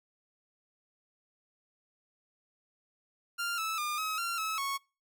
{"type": "tone with pitch steps", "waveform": "sawtooth", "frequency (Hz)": [1394, 1308, 1207, 1277, 1376, 1295, 1104], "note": ["F6", "E6", "D6", "D#6", "F6", "E6", "C#6"], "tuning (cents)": [-4, -14, 47, 45, -26, -31, -7], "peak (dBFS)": -28, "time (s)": [3.38, 4.78], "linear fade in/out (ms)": 20, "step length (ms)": 200, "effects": ["noise-tail reverb RT60 0.3 s tail -25 dB re dry"]}